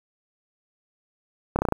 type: slowing click train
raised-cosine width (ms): 1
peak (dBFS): -8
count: 6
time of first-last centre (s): 1.56-1.723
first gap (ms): 29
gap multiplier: 1.06
effects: 7-bit